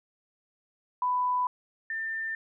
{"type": "tone pair in turn", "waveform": "sine", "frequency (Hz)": [995, 1793], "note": ["B5", "A6"], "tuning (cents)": [13, 32], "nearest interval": "minor seventh", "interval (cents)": 1019, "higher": "second", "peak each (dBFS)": [-24, -30], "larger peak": "first", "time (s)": [[1.02, 1.47], [1.9, 2.35]], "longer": "neither", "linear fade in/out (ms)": 2, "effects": []}